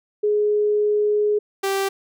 sine / sawtooth tone pair in turn, 418.5 / 390.7 Hz, G#4 / G4, +13 / -6 cents, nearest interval minor second, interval 119 cents, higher first, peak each -16 dBFS, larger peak neither, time 0.23-1.39 / 1.63-1.89 s, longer first, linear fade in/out 10 ms, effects none

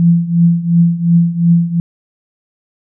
sine tone with tremolo, 170 Hz, F3, 46 cents flat, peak -4 dBFS, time 0-1.8 s, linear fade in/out 0 ms, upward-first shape triangle, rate 2.8 Hz, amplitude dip 85%, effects none

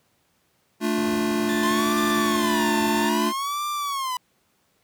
square chord, D minor, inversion second, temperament just, 220.2 / 293.7 / 352.4 Hz, A3 / D4 / F4, +2 / 0 / +16 cents, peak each -25 / -28 / -27 dBFS, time 0.8-3.33 s, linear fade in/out 50 ms
pink low-pass noise, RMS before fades -38 dBFS, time 0.97-3.07 s, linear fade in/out 10 ms, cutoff 1300 Hz, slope 96 dB/octave
35% pulse tone, 1760 Hz, A6, in tune, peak -28 dBFS, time 1.49-3.09 s, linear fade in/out 0 ms
45% pulse tone with vibrato, 1030 Hz, C6, 28 cents flat, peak -25 dBFS, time 1.63-4.17 s, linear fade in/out 2 ms, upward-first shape sine, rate 0.61 Hz, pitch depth 240 cents each way
effects pink hiss -66 dBFS RMS until 4.83 s + high-pass 100 Hz 12 dB/octave

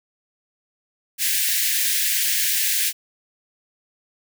white high-pass noise, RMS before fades -21 dBFS, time 1.18-2.93 s, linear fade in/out 50 ms, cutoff 1600 Hz, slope 96 dB/octave, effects none

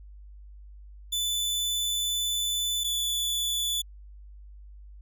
sawtooth tone pair in turn, 3498 / 3466 Hz, A7 / A7, -11 / -27 cents, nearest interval unison, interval 16 cents, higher first, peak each -23 dBFS, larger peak neither, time 1.12-2.84 / 2.84-3.82 s, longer first, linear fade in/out 10 ms, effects added 50 Hz sine -44 dBFS peak until 5.01 s

